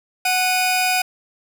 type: tone pair together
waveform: sawtooth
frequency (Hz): 740 / 2475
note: F#5 / D#7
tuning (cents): 0 / -10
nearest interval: octave + major sixth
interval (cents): 2090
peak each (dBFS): -15 / -17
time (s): 0.25-1.02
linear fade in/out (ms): 5
effects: none